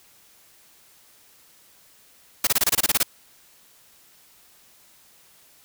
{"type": "noise bursts", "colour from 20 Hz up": "white", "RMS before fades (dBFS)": -19, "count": 11, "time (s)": [2.44, 3.031], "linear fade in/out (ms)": 5, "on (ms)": 31, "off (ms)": 25, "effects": ["white hiss -55 dBFS RMS until 5.64 s"]}